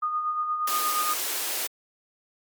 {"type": "tone with tremolo", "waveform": "sine", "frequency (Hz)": 1230, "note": "D#6", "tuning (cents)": -20, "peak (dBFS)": -23, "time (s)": [0.02, 1.14], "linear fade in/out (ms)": 10, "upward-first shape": "sine", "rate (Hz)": 8.5, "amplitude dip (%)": 45}
{"type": "high-pass noise", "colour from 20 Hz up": "white", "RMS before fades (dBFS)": -29, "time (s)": [0.67, 1.67], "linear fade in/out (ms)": 5, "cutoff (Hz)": 270, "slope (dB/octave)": 48}
{"effects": ["Opus 48 kbps"]}